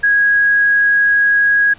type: tone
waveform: sine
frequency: 1652 Hz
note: G#6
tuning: 10 cents flat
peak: -9 dBFS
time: 0.03-1.74 s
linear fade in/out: 10 ms
effects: pink hiss -42 dBFS RMS until 1.78 s + resampled to 8000 Hz